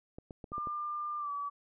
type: clicks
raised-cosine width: 2 ms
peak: -31 dBFS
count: 6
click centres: 0.185 / 0.308 / 0.442 / 0.519 / 0.581 / 0.672 s
type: tone with pitch glide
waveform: sine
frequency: 1197 to 1145.6 Hz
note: D6 to D6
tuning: +33 to -43 cents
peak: -34 dBFS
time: 0.52-1.5 s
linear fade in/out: 20 ms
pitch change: -76 cents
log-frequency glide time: 1.18-1.31 s
effects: none